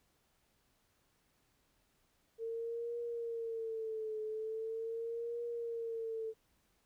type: tone with vibrato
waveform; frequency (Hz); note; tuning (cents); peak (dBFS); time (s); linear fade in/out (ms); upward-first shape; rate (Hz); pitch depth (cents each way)
sine; 452; A4; +47; -37; 2.38-6.34; 50; triangle; 0.41; 83
effects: pink hiss -75 dBFS RMS until 6.85 s